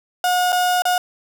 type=tone with dropouts; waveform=35% pulse; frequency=722 Hz; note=F#5; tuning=43 cents flat; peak=-14 dBFS; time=0.24-0.98 s; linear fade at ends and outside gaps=2 ms; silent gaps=0.522-0.527 / 0.821-0.853 s; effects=none